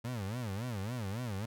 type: tone with vibrato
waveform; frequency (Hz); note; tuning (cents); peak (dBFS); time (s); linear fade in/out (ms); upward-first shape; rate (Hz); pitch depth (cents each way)
30% pulse; 110; A2; 0; -33; 0.04-1.46; 10; sine; 3.6; 250
effects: none